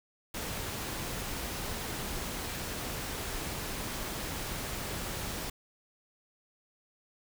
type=noise; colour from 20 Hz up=pink; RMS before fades=-37 dBFS; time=0.34-5.5 s; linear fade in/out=5 ms; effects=none